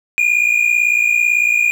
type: tone pair together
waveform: triangle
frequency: 2403 / 2461 Hz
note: D7 / D#7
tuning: +39 / -20 cents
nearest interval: unison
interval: 41 cents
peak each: -13 dBFS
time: 0.18-1.71 s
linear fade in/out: 0 ms
effects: none